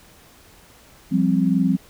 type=chord; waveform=sine; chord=F suspended second; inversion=none; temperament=just; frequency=174.61 / 196.44 / 261.9 Hz; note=F3 / G3 / C4; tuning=0 / +4 / +2 cents; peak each=-20 dBFS; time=1.11-1.77 s; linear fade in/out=20 ms; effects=pink hiss -50 dBFS RMS until 1.89 s